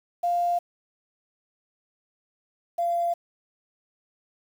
sine tone pair in turn, 698.5 / 688.9 Hz, F5 / F5, 0 / -24 cents, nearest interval unison, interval 24 cents, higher first, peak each -21 / -22 dBFS, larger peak first, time 0.23-0.59 / 2.78-3.14 s, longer neither, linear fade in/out 10 ms, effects 8-bit

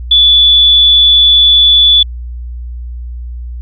sine tone, 3455 Hz, A7, 32 cents flat, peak -3 dBFS, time 0.11-2.03 s, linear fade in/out 5 ms, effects added 60 Hz sine -20 dBFS peak until 3.61 s

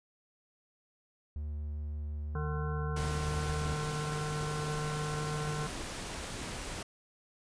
triangle tone with pitch glide, 74.5 to 75.28 Hz, D2 to D2, +25 to +43 cents, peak -33 dBFS, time 1.36-3.74 s, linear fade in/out 0 ms, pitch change +18 cents, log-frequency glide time 2.32-3.35 s
harmonic tone, 150.7 Hz, D3, 45 cents sharp, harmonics 1 / 3 / 5 / 7 / 9 / 10, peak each -35 / -41 / -47 / -44 / -46 / -48 dBFS, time 2.35-5.67 s, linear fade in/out 2 ms
pink noise, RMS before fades -40 dBFS, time 2.96-6.83 s, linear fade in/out 5 ms
effects resampled to 22050 Hz

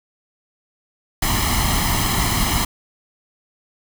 pink noise with comb filter, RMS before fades -19 dBFS, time 1.22-2.65 s, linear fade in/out 5 ms, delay 0.98 ms, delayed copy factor +0.75, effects none

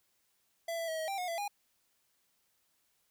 square tone with pitch steps, 669 / 664 / 641 / 635 / 786 / 724 / 672 / 817 Hz, E5 / E5 / E5 / D#5 / G5 / F#5 / E5 / G#5, +25 / +12 / -49 / +35 / +4 / -38 / +33 / -29 cents, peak -35 dBFS, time 0.68-1.48 s, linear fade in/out 5 ms, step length 100 ms, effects white hiss -75 dBFS RMS until 3.1 s

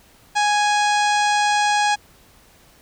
harmonic tone with a mistuned harmonic, 830.6 Hz, G#5, in tune, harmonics 1 / 2 / 3 / 4 / 5 / 6 / 7 / 8 / 9 / 10, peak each -17 / -23 / -27 / -29 / -31 / -33 / -34 / -35 / -36 / -37 dBFS, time 0.35-1.96 s, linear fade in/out 20 ms, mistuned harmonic 10, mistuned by +26 cents, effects pink hiss -52 dBFS RMS until 2.81 s

